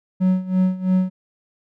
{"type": "tone with tremolo", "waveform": "triangle", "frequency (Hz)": 185.6, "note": "F#3", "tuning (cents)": 6, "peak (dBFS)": -11, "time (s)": [0.2, 1.1], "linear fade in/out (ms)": 20, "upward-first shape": "sine", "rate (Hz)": 3, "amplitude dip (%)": 85, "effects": []}